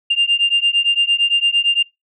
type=beating tone pair; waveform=sine; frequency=2794 / 2802.8 Hz; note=F7 / F7; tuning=0 / +6 cents; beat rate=8.8 Hz; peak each=-15 dBFS; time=0.1-1.83 s; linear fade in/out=10 ms; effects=noise-tail reverb RT60 0.2 s tail -26 dB re dry + tanh soft clip ceiling -7 dBFS